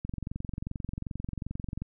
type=click train; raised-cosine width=5 ms; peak=-22 dBFS; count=41; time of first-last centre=0.05-1.82 s; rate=22.6 Hz; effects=none